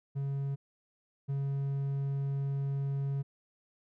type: tone pair in turn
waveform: triangle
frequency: 138.59 / 138.59 Hz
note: C#3 / C#3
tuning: 0 / 0 cents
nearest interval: unison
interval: 0 cents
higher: neither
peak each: -29 / -28 dBFS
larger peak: second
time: 0.15-0.56 / 1.28-3.23 s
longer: second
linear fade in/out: 20 ms
effects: none